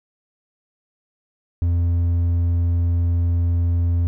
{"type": "tone with hard clipping", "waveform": "sine", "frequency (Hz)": 86, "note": "F2", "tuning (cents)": -26, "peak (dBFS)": -17, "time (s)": [1.62, 4.07], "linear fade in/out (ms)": 0, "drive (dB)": 3, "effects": []}